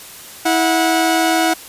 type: tone pair together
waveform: sawtooth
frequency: 325.8 / 731.4 Hz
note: E4 / F#5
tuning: -20 / -20 cents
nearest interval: octave + major second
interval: 1400 cents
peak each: -12 dBFS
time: 0.45-1.54 s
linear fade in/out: 10 ms
effects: white hiss -36 dBFS RMS until 1.68 s + resampled to 32000 Hz